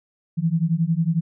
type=beating tone pair; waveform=sine; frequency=159.6 / 170.6 Hz; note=D#3 / F3; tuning=+44 / -40 cents; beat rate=11 Hz; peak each=-21 / -21 dBFS; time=0.37-1.21 s; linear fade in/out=20 ms; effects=none